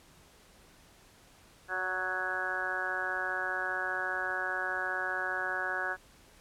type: harmonic tone with a mistuned harmonic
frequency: 185 Hz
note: F#3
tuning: in tune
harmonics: 2 / 3 / 4 / 5 / 6 / 7 / 8 / 9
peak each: -44 / -43 / -40 / -44 / -42 / -44 / -35 / -35 dBFS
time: 1.68-5.97 s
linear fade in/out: 50 ms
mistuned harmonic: 3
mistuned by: +19 cents
effects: pink hiss -59 dBFS RMS until 6.4 s + low-pass 12000 Hz 12 dB/octave